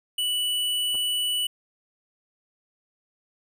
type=tone; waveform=square; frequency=2960 Hz; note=F#7; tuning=in tune; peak=-24 dBFS; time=0.18-1.47 s; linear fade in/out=5 ms
type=clicks; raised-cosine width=1 ms; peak=-29 / -30 dBFS; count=2; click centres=0.945 / 0.954 s
effects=none